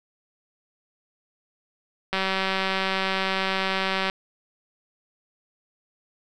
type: click train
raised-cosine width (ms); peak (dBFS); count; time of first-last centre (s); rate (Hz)
0.3; -9; 377; 2.13-4.099; 191
effects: none